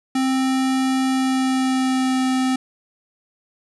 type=tone with pitch glide; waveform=square; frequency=262.6 to 259.3 Hz; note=C4 to C4; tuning=+6 to -15 cents; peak=-18 dBFS; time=0.15-2.56 s; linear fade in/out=5 ms; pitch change=-21 cents; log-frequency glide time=1.07-2.26 s; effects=resampled to 24000 Hz + 8-bit

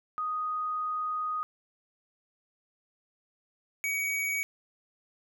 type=tone pair in turn; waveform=sine / square; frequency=1244.5 / 2258 Hz; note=D#6 / C#7; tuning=0 / +31 cents; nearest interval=minor seventh; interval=1031 cents; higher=second; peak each=-29 / -29 dBFS; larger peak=neither; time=0.18-1.43 / 3.84-4.43 s; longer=first; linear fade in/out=0 ms; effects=none

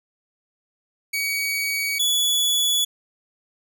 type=tone pair in turn; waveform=sawtooth; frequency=2258 / 3416 Hz; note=C#7 / G#7; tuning=+31 / +48 cents; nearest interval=perfect fifth; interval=717 cents; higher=second; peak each=-19 / -15 dBFS; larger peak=second; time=1.13-1.99 / 1.99-2.85 s; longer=neither; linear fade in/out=10 ms; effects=none

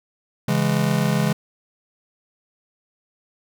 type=chord; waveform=square; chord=C# minor; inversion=none; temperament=just; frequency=138.59 / 166.31 / 207.9 Hz; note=C#3 / E3 / G#3; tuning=0 / +16 / +2 cents; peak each=-23 dBFS; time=0.48-1.33 s; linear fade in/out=5 ms; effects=none

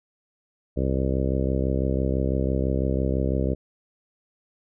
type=harmonic tone; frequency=66 Hz; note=C2; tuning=16 cents sharp; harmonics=1 / 2 / 3 / 4 / 5 / 6 / 7 / 8 / 9; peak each=-25 / -28 / -30 / -31 / -32 / -33 / -33 / -34 / -35 dBFS; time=0.76-3.55 s; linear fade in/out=20 ms; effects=none

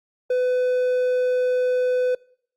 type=tone; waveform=triangle; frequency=502 Hz; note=B4; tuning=28 cents sharp; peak=-16 dBFS; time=0.3-2.15 s; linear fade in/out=5 ms; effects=noise-tail reverb RT60 0.6 s tail -24 dB re dry + Opus 48 kbps

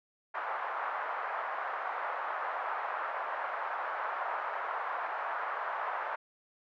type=band-pass noise; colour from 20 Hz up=white; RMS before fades=-36 dBFS; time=0.34-6.16 s; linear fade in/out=10 ms; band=660 to 1400 Hz; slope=24 dB/octave; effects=none

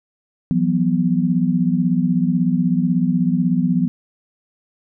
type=chord; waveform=sine; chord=E suspended second; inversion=none; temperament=equal with one note detuned; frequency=168.76 / 185 / 246.9 Hz; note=E3 / F#3 / B3; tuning=+41 / 0 / 0 cents; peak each=-19 dBFS; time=0.51-3.88 s; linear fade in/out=0 ms; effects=none

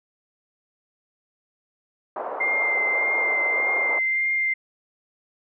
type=band-pass noise; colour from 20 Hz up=pink; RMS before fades=-31 dBFS; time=2.16-3.99 s; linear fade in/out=2 ms; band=470 to 1100 Hz; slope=24 dB/octave
type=tone with vibrato; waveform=sine; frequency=2096 Hz; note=C7; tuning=2 cents sharp; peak=-20 dBFS; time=2.4-4.54 s; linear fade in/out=10 ms; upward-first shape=triangle; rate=1.7 Hz; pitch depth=17 cents each way
effects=none

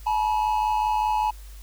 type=tone pair together; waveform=triangle; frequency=858 / 963.1 Hz; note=A5 / B5; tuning=-44 / -44 cents; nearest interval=major second; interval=200 cents; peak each=-20 / -24 dBFS; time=0.06-1.31 s; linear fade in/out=10 ms; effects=added 50 Hz sine -39 dBFS peak until 1.62 s + white hiss -52 dBFS RMS until 1.62 s

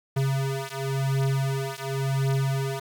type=beating tone pair; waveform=square; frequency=135 / 135.93 Hz; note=C#3 / C#3; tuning=-45 / -34 cents; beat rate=0.93 Hz; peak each=-28 dBFS; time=0.16-2.8 s; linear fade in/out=10 ms; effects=8-bit

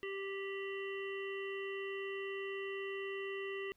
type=harmonic tone with a mistuned harmonic; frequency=392 Hz; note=G4; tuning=in tune; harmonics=1 / 3 / 5 / 7 / 8; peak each=-40 / -51 / -46 / -49 / -55 dBFS; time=0.03-3.72 s; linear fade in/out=0 ms; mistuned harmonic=8; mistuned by=-62 cents; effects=pink hiss -75 dBFS RMS until 3.76 s

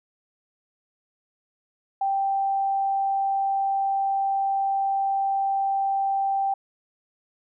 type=tone; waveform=sine; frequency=784 Hz; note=G5; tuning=in tune; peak=-21 dBFS; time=2.01-6.54 s; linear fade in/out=5 ms; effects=none

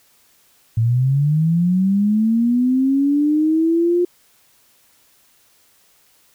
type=linear sweep; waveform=sine; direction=up; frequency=110 to 356 Hz; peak=-13 dBFS; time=0.77-4.05 s; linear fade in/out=5 ms; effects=white hiss -56 dBFS RMS until 6.34 s

